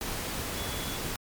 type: tone in noise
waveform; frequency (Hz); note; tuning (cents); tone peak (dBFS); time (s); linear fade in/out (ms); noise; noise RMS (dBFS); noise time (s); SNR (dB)
sine; 3400; G#7; +40; -42; 0.57-0.97; 2; pink; -34; 0.01-1.16; -11
effects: MP3 96 kbps